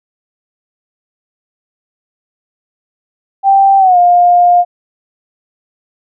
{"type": "tone with pitch glide", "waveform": "sine", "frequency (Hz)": [784, 706.6], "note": ["G5", "F5"], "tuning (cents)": [0, 20], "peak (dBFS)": -4, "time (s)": [3.43, 4.65], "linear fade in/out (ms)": 50, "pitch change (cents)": -180, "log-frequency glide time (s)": [3.78, 3.98], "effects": []}